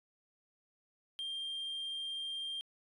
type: tone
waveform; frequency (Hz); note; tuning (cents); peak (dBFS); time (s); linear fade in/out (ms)
sine; 3188; G7; +28; -35; 1.19-2.61; 0
effects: tanh soft clip ceiling -36 dBFS